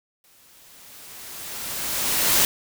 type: noise with exponential growth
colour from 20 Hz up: white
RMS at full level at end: -17 dBFS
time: 0.24-2.45 s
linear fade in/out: 1 ms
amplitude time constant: 480 ms
effects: none